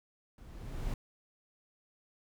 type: noise with level ramp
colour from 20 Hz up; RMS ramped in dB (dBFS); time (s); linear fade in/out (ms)
brown; -52 to -34; 0.38-0.94; 2
effects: none